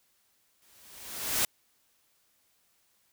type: noise with exponential growth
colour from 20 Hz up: white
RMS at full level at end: -25 dBFS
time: 0.62-1.45 s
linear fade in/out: 2 ms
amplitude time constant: 180 ms
effects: white hiss -70 dBFS RMS until 3.12 s